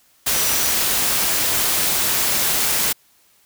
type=tone in noise; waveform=sine; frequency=5860 Hz; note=F#8; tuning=18 cents flat; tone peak=-27 dBFS; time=0.33-0.72 s; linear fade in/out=10 ms; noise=white; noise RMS=-19 dBFS; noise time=0.26-2.93 s; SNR=-11 dB; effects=white hiss -57 dBFS RMS until 3.45 s